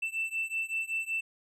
triangle beating tone pair, 2662 / 2667.3 Hz, E7 / E7, +16 / +20 cents, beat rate 5.3 Hz, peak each -31 / -32 dBFS, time 0.02-1.21 s, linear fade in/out 10 ms, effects tanh soft clip ceiling -23 dBFS + resampled to 32000 Hz

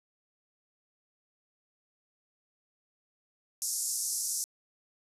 pink band-pass noise, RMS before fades -33 dBFS, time 3.62-4.44 s, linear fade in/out 0 ms, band 5400 to 12000 Hz, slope 48 dB/octave, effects resampled to 32000 Hz

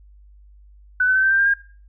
sine tone with pitch steps, 1498 / 1517.2 / 1536.6 / 1556.2 / 1576.1 / 1596.3 / 1616.7 Hz, F#6 / F#6 / G6 / G6 / G6 / G6 / G#6, +21 / +43 / -35 / -13 / +9 / +31 / -47 cents, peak -14 dBFS, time 1-1.539 s, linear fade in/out 5 ms, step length 77 ms, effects noise-tail reverb RT60 0.4 s tail -19 dB re dry + added 50 Hz sine -45 dBFS peak until 1.88 s

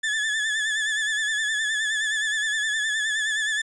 35% pulse tone with vibrato, 1735 Hz, A6, 25 cents flat, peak -21 dBFS, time 0.03-3.62 s, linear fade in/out 10 ms, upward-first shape sine, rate 9.6 Hz, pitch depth 56 cents each way, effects resampled to 22050 Hz

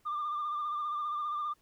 sine tone with vibrato, 1194 Hz, D6, 28 cents sharp, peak -30 dBFS, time 0.05-1.54 s, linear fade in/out 20 ms, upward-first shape sine, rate 15 Hz, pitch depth 36 cents each way, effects tanh soft clip ceiling -29 dBFS + pink hiss -70 dBFS RMS until 1.61 s

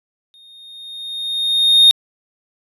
triangle tone with exponential growth, 3692 Hz, A#7, 17 cents flat, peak -3 dBFS, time 0.34-1.91 s, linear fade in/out 0 ms, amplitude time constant 340 ms, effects resampled to 32000 Hz

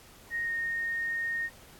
sine tone with pitch glide, 1864.7 to 1848.6 Hz, A#6 to A#6, 0 to -15 cents, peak -29 dBFS, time 0.3-1.5 s, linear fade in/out 50 ms, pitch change -15 cents, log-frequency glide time 0.44-0.5 s, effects pink hiss -54 dBFS RMS until 1.79 s + AAC 64 kbps

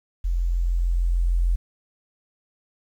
sine tone with level ramp, 43.28 Hz, F1, 15 cents flat, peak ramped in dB -20 to -17 dBFS, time 0.24-1.56 s, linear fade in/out 10 ms, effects 9-bit

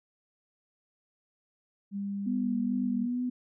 sine tone, 199.8 Hz, G3, 33 cents sharp, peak -31 dBFS, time 1.91-3.08 s, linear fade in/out 50 ms
sine tone with vibrato, 245.3 Hz, B3, 12 cents flat, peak -28 dBFS, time 2.26-3.3 s, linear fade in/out 10 ms, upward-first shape triangle, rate 2.3 Hz, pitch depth 35 cents each way
effects none

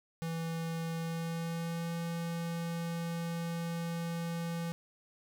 square tone with pitch glide, 164.81 to 168.27 Hz, E3 to E3, 0 to +36 cents, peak -35 dBFS, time 0.22-4.72 s, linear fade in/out 0 ms, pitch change +36 cents, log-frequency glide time 0.98-1.94 s, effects none

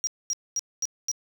triangle tone bursts, 5700 Hz, F8, 34 cents sharp, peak -23 dBFS, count 5, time 0.04-1.115 s, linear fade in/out 0 ms, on 31 ms, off 230 ms, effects none

